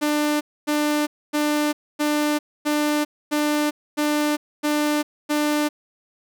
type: tone bursts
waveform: sawtooth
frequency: 297.9 Hz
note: D4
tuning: 25 cents sharp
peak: -15 dBFS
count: 9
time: 0.01-5.69 s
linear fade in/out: 20 ms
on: 400 ms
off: 260 ms
effects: none